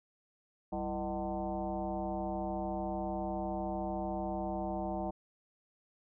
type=tone with frequency modulation; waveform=sine; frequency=473.2 Hz; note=A#4; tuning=26 cents sharp; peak=-33 dBFS; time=0.72-5.11 s; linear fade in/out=10 ms; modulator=140 Hz; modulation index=2.7; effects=none